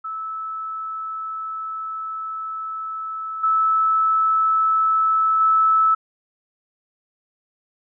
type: tone with level steps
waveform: sine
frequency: 1307 Hz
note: E6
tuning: 15 cents flat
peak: -26 / -15 / -13 dBFS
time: 0.04-5.95 s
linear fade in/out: 10 ms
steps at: 3.43 / 5.4 s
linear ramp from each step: 10 ms
effects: none